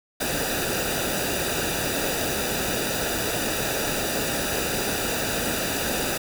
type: noise with comb filter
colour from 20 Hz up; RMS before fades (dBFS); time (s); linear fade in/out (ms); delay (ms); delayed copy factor
pink; -26; 0.2-6.18; 10; 0.93; -0.7
effects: none